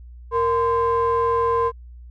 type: ring-modulated tone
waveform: triangle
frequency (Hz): 283.2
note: C#4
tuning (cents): +37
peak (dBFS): -12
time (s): 0.31-1.72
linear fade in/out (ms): 50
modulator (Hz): 748
effects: added 60 Hz sine -38 dBFS peak until 2.1 s